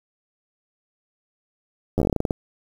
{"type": "slowing click train", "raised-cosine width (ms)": 2, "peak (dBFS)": -8, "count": 13, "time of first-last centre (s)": [1.98, 2.308], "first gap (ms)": 10, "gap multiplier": 1.17, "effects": ["7-bit"]}